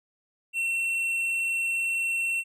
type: tone with tanh clipping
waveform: sine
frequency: 2711 Hz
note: E7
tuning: 48 cents sharp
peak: -26 dBFS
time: 0.53-2.44 s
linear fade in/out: 50 ms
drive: 7 dB
effects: none